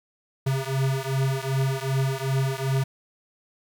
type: beating tone pair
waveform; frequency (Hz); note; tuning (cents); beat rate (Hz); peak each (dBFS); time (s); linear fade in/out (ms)
square; 133 / 135.6; C3 / C#3; +29 / -38; 2.6; -26 / -27; 0.46-2.84; 10
effects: 10-bit